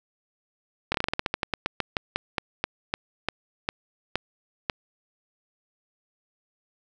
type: slowing click train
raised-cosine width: 0.3 ms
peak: -8 dBFS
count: 23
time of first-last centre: 0.92-4.698 s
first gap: 24 ms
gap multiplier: 1.16
effects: none